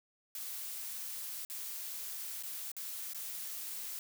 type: noise with dropouts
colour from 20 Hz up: blue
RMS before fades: -42 dBFS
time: 0.35-3.99 s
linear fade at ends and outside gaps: 1 ms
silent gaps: 1.45-1.499 / 2.426-2.434 / 2.717-2.766 / 3.134-3.146 s
effects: none